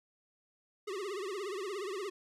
square tone with vibrato, 392 Hz, G4, in tune, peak -37 dBFS, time 0.87-2.1 s, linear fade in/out 10 ms, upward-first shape triangle, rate 17 Hz, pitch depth 170 cents each way, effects low-pass 9000 Hz 12 dB/octave + 13-bit

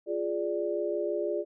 sine chord, D diminished, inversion first, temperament equal, 349.2 / 415.3 / 587.3 Hz, F4 / Ab4 / D5, 0 / 0 / 0 cents, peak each -32 dBFS, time 0.06-1.45 s, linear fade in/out 50 ms, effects none

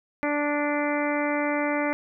harmonic tone, 292.9 Hz, D4, 5 cents flat, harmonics 1 / 2 / 3 / 4 / 5 / 6 / 7 / 8, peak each -27 / -28 / -32 / -35 / -35 / -37 / -32 / -37 dBFS, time 0.23-1.93 s, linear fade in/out 0 ms, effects none

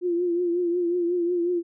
sine tone with vibrato, 349.2 Hz, F4, in tune, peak -21 dBFS, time 0.01-1.63 s, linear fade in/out 50 ms, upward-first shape triangle, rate 5.5 Hz, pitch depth 62 cents each way, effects none

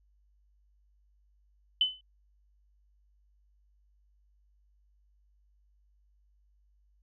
sine tone with exponential decay, 3024 Hz, F#7, 37 cents sharp, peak -19 dBFS, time 1.81-2.01 s, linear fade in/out 2 ms, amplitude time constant 43 ms, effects added 50 Hz sine -64 dBFS peak until 7.02 s

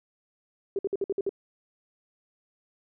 sine tone bursts, 394 Hz, G4, 9 cents sharp, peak -24 dBFS, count 7, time 0.76-1.293 s, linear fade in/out 2 ms, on 29 ms, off 55 ms, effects none

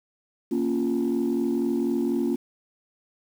sine chord, Bb minor, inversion none, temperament equal, 233.1 / 277.2 / 349.2 Hz, Bb3 / Db4 / F4, 0 / 0 / 0 cents, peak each -25 dBFS, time 0.51-2.36 s, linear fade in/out 10 ms, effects tanh soft clip ceiling -17 dBFS + 8-bit

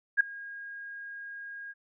sine tone with ADSR envelope, 1630 Hz, G#6, 33 cents flat, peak -16 dBFS, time 0.17-1.74 s, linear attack 34 ms, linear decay 5 ms, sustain -23 dB, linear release 35 ms, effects none

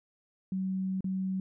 sine tone with dropouts, 189.1 Hz, F#3, 38 cents sharp, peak -29 dBFS, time 0.52-1.4 s, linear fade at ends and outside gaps 2 ms, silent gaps 1.007-1.043 s, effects none

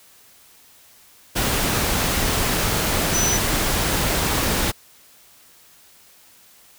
sine tone in noise, 5990 Hz, F#8, 20 cents sharp, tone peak -20 dBFS, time 3.13-3.38 s, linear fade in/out 20 ms, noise pink, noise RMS -21 dBFS, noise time 1.35-4.72 s, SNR -2 dB, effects white hiss -51 dBFS RMS until 6.78 s

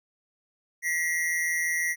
square tone pair together, 1925 / 2091 Hz, B6 / C7, -45 / -2 cents, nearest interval minor second, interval 143 cents, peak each -27 / -31 dBFS, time 0.82-1.96 s, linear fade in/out 50 ms, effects none

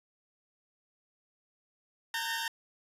20% pulse tone cluster, 915 / 1514 / 1575 / 1654 / 1824 Hz, A#5 / F#6 / G6 / G#6 / A#6, -32 / +39 / +8 / -8 / -38 cents, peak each -31 / -37 / -36 / -38 / -33 dBFS, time 2.14-2.48 s, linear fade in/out 2 ms, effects resampled to 32000 Hz + 10-bit

